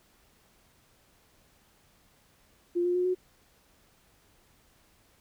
sine tone with pitch steps, 349.2 / 354.9 / 360.7 / 366.6 Hz, F4 / F4 / F#4 / F#4, 0 / +28 / -44 / -16 cents, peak -24 dBFS, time 2.75-3.15 s, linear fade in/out 20 ms, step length 100 ms, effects pink hiss -64 dBFS RMS until 5.2 s

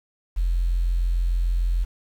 sine tone, 43.39 Hz, F1, 10 cents flat, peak -18 dBFS, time 0.36-1.85 s, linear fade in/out 20 ms, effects tanh soft clip ceiling -14 dBFS + 8-bit

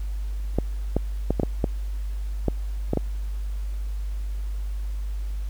clicks, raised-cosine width 2 ms, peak -8 dBFS, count 9, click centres 0.586 / 0.966 / 1.306 / 1.398 / 1.433 / 1.642 / 2.483 / 2.934 / 2.973 s, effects added 50 Hz sine -26 dBFS peak until 5.49 s + pink hiss -52 dBFS RMS until 5.49 s

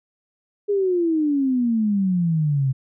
sine exponential sweep, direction down, 415.3 to 129.5 Hz, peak -17 dBFS, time 0.68-2.73 s, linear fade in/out 20 ms, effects none

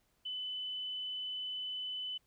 sine tone, 3010 Hz, F#7, 29 cents sharp, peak -37 dBFS, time 0.25-2.18 s, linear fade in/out 10 ms, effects pink hiss -75 dBFS RMS until 2.26 s

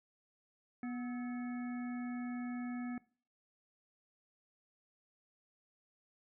harmonic tone with a mistuned harmonic, 244.7 Hz, B3, 16 cents flat, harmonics 1 / 3 / 5 / 7 / 9, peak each -38 / -51 / -55 / -54 / -55 dBFS, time 0.83-2.98 s, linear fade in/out 2 ms, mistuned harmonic 5, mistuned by +94 cents, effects noise-tail reverb RT60 0.4 s tail -21 dB re dry

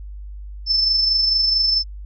sine tone with amplitude modulation, 5280 Hz, E8, 2 cents sharp, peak -13 dBFS, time 0.66-1.84 s, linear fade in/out 50 ms, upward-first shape sine, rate 24.5 Hz, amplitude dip 40%, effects added 50 Hz sine -31 dBFS peak until 2.05 s

